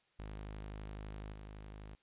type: tone with level steps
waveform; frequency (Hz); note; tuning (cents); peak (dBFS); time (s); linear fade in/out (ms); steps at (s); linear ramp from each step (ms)
sawtooth; 51.91; G#1; 0; -40 / -44; 0.19-1.95; 0; 1.32; 10
effects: white hiss -74 dBFS RMS until 2.02 s + resampled to 8000 Hz